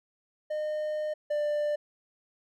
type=tone pair in turn; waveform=triangle; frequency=610 / 593.3 Hz; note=D#5 / D5; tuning=-34 / +18 cents; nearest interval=unison; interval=48 cents; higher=first; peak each=-27 / -24 dBFS; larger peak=second; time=0.5-1.14 / 1.3-1.76 s; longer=first; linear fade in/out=10 ms; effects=none